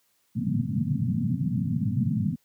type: band-pass noise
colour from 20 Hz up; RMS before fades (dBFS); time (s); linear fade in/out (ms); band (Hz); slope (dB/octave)
pink; -26; 0.35-2.36; 20; 100 to 250; 96
effects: white hiss -69 dBFS RMS until 2.44 s + high-pass 60 Hz 12 dB/octave